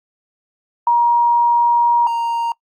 sine / triangle tone pair in turn, 948 / 931.7 Hz, A#5 / A#5, +29 / -1 cents, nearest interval unison, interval 30 cents, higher first, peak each -10 / -15 dBFS, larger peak first, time 0.87-2.07 / 2.07-2.52 s, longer first, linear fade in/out 2 ms, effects noise-tail reverb RT60 0.1 s tail -23 dB re dry + Opus 48 kbps

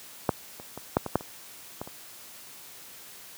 clicks, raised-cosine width 1 ms, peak -7 / -27 / -23 / -6 / -17 / -7 / -26 / -19 / -26 dBFS, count 9, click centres 0.292 / 0.599 / 0.776 / 0.969 / 1.063 / 1.156 / 1.209 / 1.815 / 1.875 s, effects white hiss -47 dBFS RMS until 3.37 s + high-pass 80 Hz 12 dB/octave

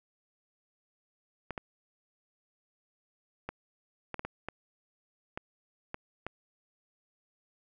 clicks, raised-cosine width 0.5 ms, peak -21 dBFS, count 10, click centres 1.507 / 1.578 / 3.49 / 4.143 / 4.194 / 4.25 / 4.486 / 5.375 / 5.944 / 6.266 s, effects none

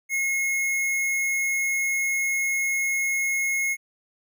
square tone, 2165 Hz, C#7, 41 cents flat, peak -23 dBFS, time 0.09-3.77 s, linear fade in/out 50 ms, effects none

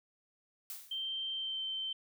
blue noise with exponential decay, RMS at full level -41 dBFS, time 0.7-1.11 s, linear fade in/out 1 ms, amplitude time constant 89 ms
sine tone with pitch glide, 3136 to 3104 Hz, G7 to G7, 0 to -18 cents, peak -35 dBFS, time 0.91-1.93 s, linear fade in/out 5 ms, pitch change -18 cents, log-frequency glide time 1.33-1.62 s
effects none

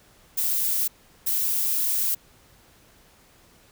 violet noise bursts at uneven times, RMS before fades -24 dBFS, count 2, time 0.37-0.88 / 1.26-2.15 s, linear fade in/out 10 ms, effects pink hiss -56 dBFS RMS until 3.71 s

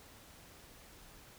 silence, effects pink hiss -57 dBFS RMS until 1.38 s

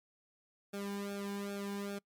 sawtooth tone with flanger, 200.7 Hz, G3, 41 cents sharp, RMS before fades -40 dBFS, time 0.73-1.99 s, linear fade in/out 10 ms, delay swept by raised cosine 1 to 1.56 ms, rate 2.5 Hz, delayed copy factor -0.95, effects noise-tail reverb RT60 0.1 s tail -25 dB re dry + MP3 96 kbps

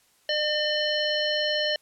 harmonic tone, 603 Hz, D5, 46 cents sharp, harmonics 1 / 3 / 5 / 7 / 9, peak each -27 / -30 / -28 / -31 / -37 dBFS, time 0.29-1.76 s, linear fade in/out 2 ms, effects white hiss -63 dBFS RMS until 1.81 s + low-pass 12000 Hz 12 dB/octave

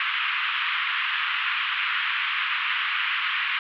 white band-pass noise, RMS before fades -26 dBFS, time 0-3.59 s, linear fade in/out 2 ms, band 1100 to 3100 Hz, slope 48 dB/octave, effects none

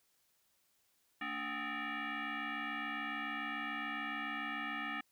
sine tone with frequency modulation, 290 Hz, D4, 22 cents flat, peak -37 dBFS, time 1.21-5.01 s, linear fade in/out 5 ms, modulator 513 Hz, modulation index 4.5, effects white hiss -75 dBFS RMS until 5.11 s

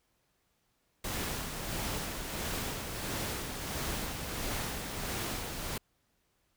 pink noise with tremolo, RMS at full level -35 dBFS, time 1.04-5.78 s, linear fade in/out 5 ms, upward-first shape sine, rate 1.5 Hz, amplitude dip 40%, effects pink hiss -75 dBFS RMS until 6.56 s

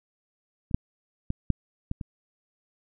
clicks, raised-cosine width 5 ms, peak -26 / -7 / -15 / -9 / -17 / -21 dBFS, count 6, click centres 0.712 / 0.745 / 1.304 / 1.503 / 1.914 / 2.012 s, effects none

